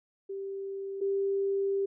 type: tone pair in turn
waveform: sine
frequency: 391.6 / 393.9 Hz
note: G4 / G4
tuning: -2 / +8 cents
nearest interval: unison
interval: 10 cents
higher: second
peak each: -34 / -26 dBFS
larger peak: second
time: 0.29-1.01 / 1.01-1.86 s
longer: second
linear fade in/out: 10 ms
effects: none